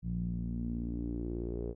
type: tone with low-pass filter sweep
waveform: sawtooth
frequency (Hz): 58.27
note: A#1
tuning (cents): 0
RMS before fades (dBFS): -36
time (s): 0.02-1.75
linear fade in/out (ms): 50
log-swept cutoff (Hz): 160 to 440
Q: 5.3
effects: none